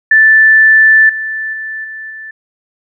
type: tone with level steps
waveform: sine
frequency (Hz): 1760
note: A6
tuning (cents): 0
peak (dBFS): -3 / -16 / -19 / -23 / -25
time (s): 0.11-2.31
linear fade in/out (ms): 5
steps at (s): 1.09 / 1.53 / 1.84 / 2.1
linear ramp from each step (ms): 5
effects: none